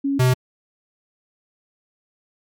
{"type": "tone pair in turn", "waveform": ["sine", "square"], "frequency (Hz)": [277.2, 127.39], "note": ["C#4", "C3"], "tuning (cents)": [0, -46], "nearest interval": "octave + minor second", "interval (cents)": 1346, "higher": "first", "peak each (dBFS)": [-18, -14], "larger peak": "second", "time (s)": [[0.04, 0.19], [0.19, 0.34]], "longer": "neither", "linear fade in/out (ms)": 10, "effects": ["MP3 96 kbps"]}